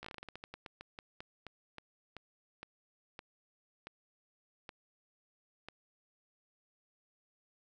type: slowing click train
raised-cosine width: 0.3 ms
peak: -29 dBFS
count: 24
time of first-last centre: 0.03-5.686 s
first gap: 15 ms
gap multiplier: 1.21
effects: none